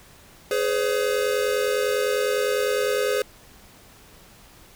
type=tone cluster; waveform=square; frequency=418.2 / 508 / 558 Hz; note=G#4 / B4 / C#5; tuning=+12 / +49 / +11 cents; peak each=-25 / -25 / -30 dBFS; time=0.51-3.22 s; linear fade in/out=2 ms; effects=pink hiss -50 dBFS RMS until 4.75 s